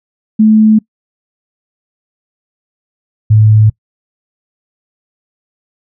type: tone pair in turn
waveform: sine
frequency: 216.8 / 108.02 Hz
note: A3 / A2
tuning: -25 / -31 cents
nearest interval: octave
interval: 1206 cents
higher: first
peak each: -3 dBFS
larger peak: neither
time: 0.39-0.79 / 3.3-3.7 s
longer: neither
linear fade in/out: 10 ms
effects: noise-tail reverb RT60 0.1 s tail -24 dB re dry